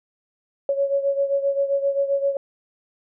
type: beating tone pair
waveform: sine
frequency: 554.4 / 562 Hz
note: C#5 / C#5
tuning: 0 / +24 cents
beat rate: 7.6 Hz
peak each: -20 / -25 dBFS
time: 0.69-2.37 s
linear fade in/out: 2 ms
effects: none